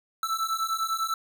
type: beating tone pair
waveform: square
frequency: 1318.5 / 1328.5 Hz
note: E6 / E6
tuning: 0 / +13 cents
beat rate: 10 Hz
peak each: -30 dBFS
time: 0.23-1.14 s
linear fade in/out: 2 ms
effects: none